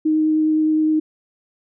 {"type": "tone with vibrato", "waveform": "sine", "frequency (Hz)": 311.1, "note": "D#4", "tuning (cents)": 0, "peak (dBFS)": -14, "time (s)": [0.05, 1], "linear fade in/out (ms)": 10, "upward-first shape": "sine", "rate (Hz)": 9.7, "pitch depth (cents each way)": 8, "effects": []}